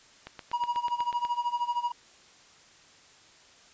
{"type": "click train", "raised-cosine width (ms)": 0.3, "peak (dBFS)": -24, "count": 9, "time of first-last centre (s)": [0.27, 1.25], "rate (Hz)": 8.16}
{"type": "tone with tremolo", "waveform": "triangle", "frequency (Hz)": 960, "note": "B5", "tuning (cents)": -49, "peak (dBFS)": -22, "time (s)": [0.53, 1.92], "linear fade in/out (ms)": 5, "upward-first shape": "sine", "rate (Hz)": 13, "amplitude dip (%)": 85}
{"effects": ["white hiss -56 dBFS RMS until 3.73 s", "resampled to 16000 Hz"]}